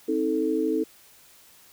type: chord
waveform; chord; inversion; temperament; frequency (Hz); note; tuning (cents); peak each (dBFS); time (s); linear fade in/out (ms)
sine; A diminished; first; just; 264 / 316.8 / 440; C4 / Eb4 / A4; +16 / +31 / 0; -29 / -25 / -26; 0.08-0.84; 10
effects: white hiss -54 dBFS RMS until 1.72 s